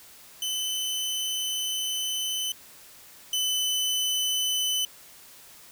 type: tone pair in turn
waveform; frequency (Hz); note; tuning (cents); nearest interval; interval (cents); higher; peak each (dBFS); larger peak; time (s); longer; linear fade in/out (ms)
sawtooth; 3033 / 3017; F#7 / F#7; +42 / +33; unison; 9; first; -24 / -21; second; 0.42-2.52 / 3.33-4.85; first; 2
effects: white hiss -50 dBFS RMS until 5.71 s

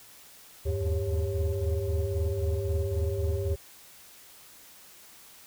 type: tone cluster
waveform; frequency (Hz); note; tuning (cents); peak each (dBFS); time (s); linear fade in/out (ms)
sine; 76.2 / 80 / 98.5 / 396.6 / 550; D#2 / D#2 / G2 / G4 / C#5; -36 / +49 / +9 / +20 / -14; -31 / -29 / -30 / -32 / -37; 0.65-3.56; 20
effects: tanh soft clip ceiling -20 dBFS + white hiss -52 dBFS RMS until 5.46 s

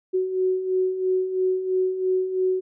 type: beating tone pair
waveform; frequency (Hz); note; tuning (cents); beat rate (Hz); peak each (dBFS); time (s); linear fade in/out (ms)
sine; 370.1 / 373.1; F#4 / F#4; 0 / +14; 3; -28 / -21; 0.13-2.61; 20
effects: none

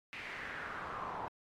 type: noise with band-pass filter sweep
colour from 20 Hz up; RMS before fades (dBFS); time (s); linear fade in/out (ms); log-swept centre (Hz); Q
brown; -43; 0.13-1.28; 0; 2400 to 890; 3.6
effects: AAC 48 kbps

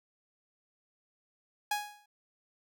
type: tone with exponential decay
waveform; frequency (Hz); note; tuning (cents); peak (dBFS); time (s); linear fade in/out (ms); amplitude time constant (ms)
sawtooth; 830.6; G#5; 0; -23; 1.71-2.06; 5; 76
effects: none

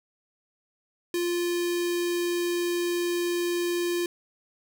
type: tone with notch filter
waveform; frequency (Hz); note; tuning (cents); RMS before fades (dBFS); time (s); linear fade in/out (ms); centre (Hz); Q
square; 348.7; F4; -3; -27; 1.14-4.06; 2; 810; 0.56
effects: none

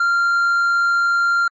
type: tone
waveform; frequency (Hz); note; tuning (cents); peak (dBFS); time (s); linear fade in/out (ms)
triangle; 1388; F6; -11; -12; 0-1.48; 5
effects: MP3 32 kbps

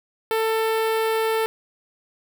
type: tone with notch filter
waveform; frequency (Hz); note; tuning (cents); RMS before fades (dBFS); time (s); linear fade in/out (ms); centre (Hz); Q
sawtooth; 444.7; A4; +18; -22; 0.31-1.46; 0; 6500; 0.89
effects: none

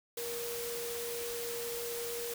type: tone in noise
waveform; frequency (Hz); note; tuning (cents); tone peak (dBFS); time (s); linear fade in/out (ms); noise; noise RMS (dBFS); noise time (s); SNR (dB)
sine; 472; A#4; +22; -38; 0.17-2.34; 5; white; -41; 0.17-2.34; 0
effects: none

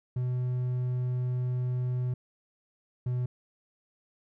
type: tone pair in turn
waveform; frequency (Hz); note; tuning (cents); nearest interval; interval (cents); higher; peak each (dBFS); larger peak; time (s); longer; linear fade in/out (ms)
triangle; 125.2 / 124.41; B2 / B2; +24 / +13; unison; 11; first; -25; neither; 0.16-2.14 / 3.06-3.26; first; 5
effects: none

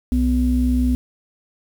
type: tone pair together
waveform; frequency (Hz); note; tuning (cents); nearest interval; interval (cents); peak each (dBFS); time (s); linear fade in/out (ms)
sine; 62.5 / 250; B1 / B3; +21 / +21; 2 octaves; 2400; -17; 0.12-0.95; 0
effects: tanh soft clip ceiling -7 dBFS + 7-bit

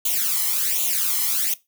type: noise with flanger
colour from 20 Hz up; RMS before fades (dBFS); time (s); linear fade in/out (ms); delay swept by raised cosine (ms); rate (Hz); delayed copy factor
blue; -22; 0.05-1.54; 5; 0.29 to 0.98; 1.3; +0.9
effects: noise-tail reverb RT60 0.2 s tail -18 dB re dry

